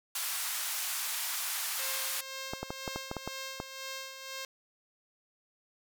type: band-pass noise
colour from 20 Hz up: white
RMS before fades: -35 dBFS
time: 0.15-2.21 s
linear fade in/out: 5 ms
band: 800 to 16000 Hz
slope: 24 dB/octave
type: tone with tremolo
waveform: 5% pulse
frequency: 532 Hz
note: C5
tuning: 29 cents sharp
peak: -26 dBFS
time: 1.79-4.45 s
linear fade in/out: 2 ms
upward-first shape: sine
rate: 2 Hz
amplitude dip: 55%
type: clicks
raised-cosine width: 1 ms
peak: -20 dBFS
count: 9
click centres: 2.535 / 2.63 / 2.705 / 2.878 / 2.96 / 3.114 / 3.167 / 3.276 / 3.601 s
effects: none